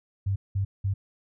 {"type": "tone bursts", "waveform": "sine", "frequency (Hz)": 98, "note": "G2", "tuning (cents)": 0, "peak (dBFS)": -23, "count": 3, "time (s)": [0.26, 0.94], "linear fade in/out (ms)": 10, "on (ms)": 100, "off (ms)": 190, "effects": []}